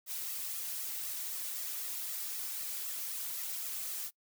blue noise with flanger, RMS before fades -39 dBFS, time 0.06-4.11 s, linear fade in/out 50 ms, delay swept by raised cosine 1.5 to 3.5 ms, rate 3.9 Hz, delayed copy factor +0.95, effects noise-tail reverb RT60 0.1 s tail -23 dB re dry

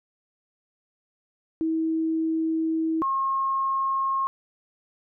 sine tone pair in turn, 322 / 1078.1 Hz, E4 / C#6, -41 / -49 cents, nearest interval octave + major sixth, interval 2092 cents, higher second, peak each -22 dBFS, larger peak neither, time 1.61-3.02 / 3.02-4.27 s, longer first, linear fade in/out 0 ms, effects none

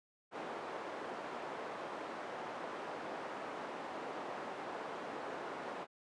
white band-pass noise, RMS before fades -44 dBFS, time 0.31-5.87 s, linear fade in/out 50 ms, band 320 to 910 Hz, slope 12 dB/octave, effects resampled to 22050 Hz

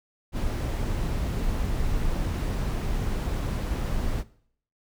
brown noise, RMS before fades -27 dBFS, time 0.32-4.24 s, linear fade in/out 50 ms, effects noise-tail reverb RT60 0.6 s tail -19 dB re dry

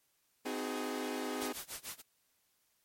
sawtooth chord, Ab dominant seventh, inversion first, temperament equal with one note detuned, 256.4 / 311.1 / 370 / 415.3 Hz, C4 / Eb4 / Gb4 / Ab4, -35 / 0 / 0 / 0 cents, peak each -36 / -38 / -41 / -37 dBFS, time 0.45-1.53 s, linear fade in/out 10 ms
white noise with tremolo, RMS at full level -41 dBFS, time 1.4-2.02 s, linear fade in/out 20 ms, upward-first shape sine, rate 6.6 Hz, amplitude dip 95%
effects white hiss -75 dBFS RMS until 2.84 s + MP3 64 kbps

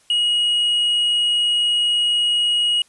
triangle tone, 2894 Hz, F#7, 39 cents flat, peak -14 dBFS, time 0.1-2.82 s, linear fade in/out 2 ms, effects white hiss -56 dBFS RMS until 2.88 s + resampled to 24000 Hz

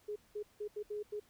sine tone bursts at uneven times, 417.9 Hz, G#4, 11 cents sharp, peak -37 dBFS, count 6, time 0.08-0.16 / 0.35-0.43 / 0.6-0.68 / 0.76-0.83 / 0.9-1.03 / 1.12-1.2 s, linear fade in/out 10 ms, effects pink hiss -68 dBFS RMS until 1.29 s

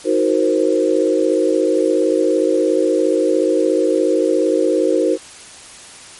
sine chord, C half-diminished seventh, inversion first, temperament equal with one note detuned, 316.2 / 370 / 466.2 / 523.3 Hz, Eb4 / Gb4 / Bb4 / C5, +28 / 0 / 0 / 0 cents, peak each -18 dBFS, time 0.04-5.18 s, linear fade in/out 50 ms, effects white hiss -38 dBFS RMS until 6.19 s + MP3 48 kbps

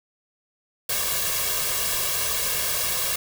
white noise with comb filter, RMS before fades -25 dBFS, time 0.89-3.16 s, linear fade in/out 5 ms, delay 1.8 ms, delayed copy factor +0.9, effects none

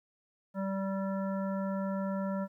harmonic tone, 193.9 Hz, G3, 19 cents flat, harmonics 1 / 3 / 5 / 7 / 9, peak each -32 / -37 / -43 / -45 / -52 dBFS, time 0.54-2.48 s, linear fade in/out 50 ms, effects 12-bit

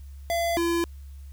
square tone pair in turn, 679 / 339.5 Hz, F5 / F4, -49 / -49 cents, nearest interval octave, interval 1200 cents, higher first, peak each -24 / -23 dBFS, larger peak second, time 0.3-0.57 / 0.57-0.84 s, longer neither, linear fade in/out 0 ms, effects added 69 Hz sine -39 dBFS peak until 1.32 s + white hiss -62 dBFS RMS until 1.32 s

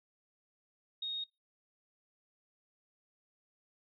sine tone, 3729 Hz, A#7, in tune, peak -35 dBFS, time 1.02-1.24 s, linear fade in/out 5 ms, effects noise-tail reverb RT60 0.2 s tail -24 dB re dry

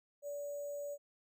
sine tone with sample-and-hold, 576 Hz, D5, 34 cents flat, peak -39 dBFS, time 0.22-0.98 s, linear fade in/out 50 ms, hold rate 7350 Hz, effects none

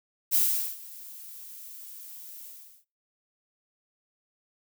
violet noise with ADSR envelope, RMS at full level -22 dBFS, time 0.31-2.85 s, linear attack 36 ms, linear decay 410 ms, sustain -22 dB, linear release 400 ms, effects noise-tail reverb RT60 0.3 s tail -22 dB re dry

